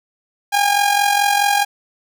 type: tone with amplitude modulation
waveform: sawtooth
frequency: 812 Hz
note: G#5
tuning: 39 cents flat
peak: -7 dBFS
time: 0.52-1.65 s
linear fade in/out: 20 ms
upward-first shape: sine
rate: 44.7 Hz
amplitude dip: 60%
effects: none